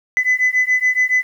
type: beating tone pair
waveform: sine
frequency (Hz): 2005 / 2012.1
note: B6 / B6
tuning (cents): +26 / +32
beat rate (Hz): 7.1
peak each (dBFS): -15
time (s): 0.17-1.23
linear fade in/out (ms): 0
effects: tanh soft clip ceiling -9 dBFS + 8-bit